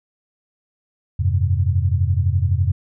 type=chord; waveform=sine; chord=F suspended second; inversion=none; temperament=equal with one note detuned; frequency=87.31 / 99.25 / 130.81 Hz; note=F2 / G2 / C3; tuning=0 / +22 / 0 cents; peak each=-18 / -19 / -23 dBFS; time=1.19-2.72 s; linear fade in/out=10 ms; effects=none

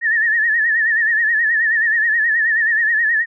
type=tone with vibrato; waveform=sine; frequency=1800 Hz; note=A6; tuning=39 cents sharp; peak=-13 dBFS; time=0.01-3.26 s; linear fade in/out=50 ms; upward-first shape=sine; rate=9.4 Hz; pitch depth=89 cents each way; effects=none

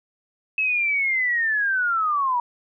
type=linear sweep; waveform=sine; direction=down; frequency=2600 to 945 Hz; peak=-19 dBFS; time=0.58-2.4 s; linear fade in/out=2 ms; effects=none

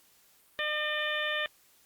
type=harmonic tone with a mistuned harmonic; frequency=604 Hz; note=D5; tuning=48 cents sharp; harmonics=1 / 2 / 3 / 4 / 5 / 6; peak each=-36 / -39 / -32 / -38 / -37 / -38 dBFS; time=0.59-1.46 s; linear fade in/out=0 ms; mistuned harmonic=6; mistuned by=-31 cents; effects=white hiss -63 dBFS RMS until 1.85 s + Opus 48 kbps

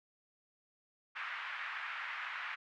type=band-pass noise; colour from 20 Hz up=white; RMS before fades=-42 dBFS; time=1.15-2.56 s; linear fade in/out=20 ms; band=1100 to 2200 Hz; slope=24 dB/octave; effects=none

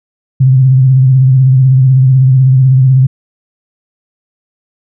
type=tone with vibrato; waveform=sine; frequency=131 Hz; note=C3; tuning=2 cents sharp; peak=-3 dBFS; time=0.4-3.07 s; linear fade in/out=10 ms; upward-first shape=triangle; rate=16 Hz; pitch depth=66 cents each way; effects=none

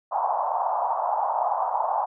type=band-pass noise; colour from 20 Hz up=pink; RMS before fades=-25 dBFS; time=0.11-2.06 s; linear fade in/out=20 ms; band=700 to 1000 Hz; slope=48 dB/octave; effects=none

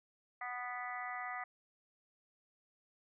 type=harmonic tone; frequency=246.9 Hz; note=B3; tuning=in tune; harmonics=3 / 4 / 5 / 6 / 7 / 8 / 9; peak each=-44 / -53 / -45 / -55 / -53 / -44 / -57 dBFS; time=0.41-1.44 s; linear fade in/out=5 ms; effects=none

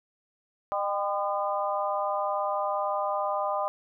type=harmonic tone with a mistuned harmonic; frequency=202.9 Hz; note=G#3; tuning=40 cents flat; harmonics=3 / 4 / 5 / 6; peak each=-30 / -31 / -32 / -33 dBFS; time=0.72-3.68 s; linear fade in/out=0 ms; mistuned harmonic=4; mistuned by=-45 cents; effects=none

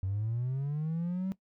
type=linear sweep; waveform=triangle; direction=up; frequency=92.5 to 193.3 Hz; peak=-27 dBFS; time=0.03-1.32 s; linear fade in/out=0 ms; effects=noise-tail reverb RT60 0.1 s tail -19 dB re dry + tanh soft clip ceiling -25 dBFS

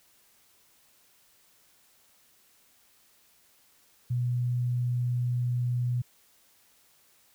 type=tone; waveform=sine; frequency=122.7 Hz; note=B2; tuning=11 cents flat; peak=-25 dBFS; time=4.1-6.02 s; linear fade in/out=10 ms; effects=white hiss -63 dBFS RMS until 7.34 s

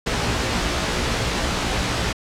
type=noise with comb filter; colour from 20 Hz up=pink; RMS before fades=-22 dBFS; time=0.06-2.13 s; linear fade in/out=10 ms; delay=17 ms; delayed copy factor=+0.7; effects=low-pass 6000 Hz 12 dB/octave

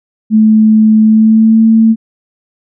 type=tone with pitch glide; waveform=sine; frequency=217.4 to 223.5 Hz; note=A3 to A3; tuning=-21 to +27 cents; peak=-3 dBFS; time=0.3-1.96 s; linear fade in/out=50 ms; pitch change=+48 cents; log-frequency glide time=1.02-1.63 s; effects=none

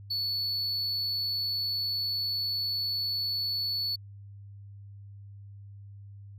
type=tone; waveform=triangle; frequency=4435 Hz; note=C#8; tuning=in tune; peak=-27 dBFS; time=0.1-3.96 s; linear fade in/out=10 ms; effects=added 100 Hz sine -44 dBFS peak until 6.38 s

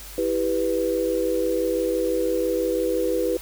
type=chord; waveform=sine; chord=E minor; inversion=none; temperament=just; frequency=329.6 / 395.6 / 494.4 Hz; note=E4 / G4 / B4; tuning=0 / +16 / +2 cents; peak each=-26 / -26 / -23 dBFS; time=0.18-3.37 s; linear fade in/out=2 ms; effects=added 50 Hz sine -41 dBFS peak until 3.41 s + white hiss -41 dBFS RMS until 3.41 s

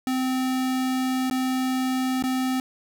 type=tone with dropouts; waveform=square; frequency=258.5 Hz; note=C4; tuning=21 cents flat; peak=-23 dBFS; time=0.07-2.6 s; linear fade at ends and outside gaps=1 ms; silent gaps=1.299-1.31 / 2.225-2.238 s; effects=none

